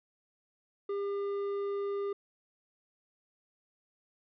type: tone with hard clipping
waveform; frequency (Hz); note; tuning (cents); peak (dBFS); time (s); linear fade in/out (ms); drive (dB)
sine; 401.1; G4; +40; -33; 0.89-2.13; 5; 6
effects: resampled to 11025 Hz